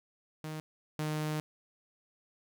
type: tone pair in turn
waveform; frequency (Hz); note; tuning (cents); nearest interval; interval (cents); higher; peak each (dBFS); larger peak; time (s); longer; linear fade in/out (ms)
sawtooth; 155.56 / 153.42; D#3 / D#3; 0 / -24; unison; 24; first; -34 / -28; second; 0.44-0.6 / 0.99-1.4; second; 0
effects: none